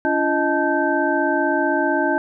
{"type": "tone cluster", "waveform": "sine", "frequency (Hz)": [286, 341.7, 623, 872, 1553], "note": ["D4", "F4", "D#5", "A5", "G6"], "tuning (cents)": [-46, -38, 2, -16, -17], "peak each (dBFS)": -23, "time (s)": [0.05, 2.18], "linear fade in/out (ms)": 0, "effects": []}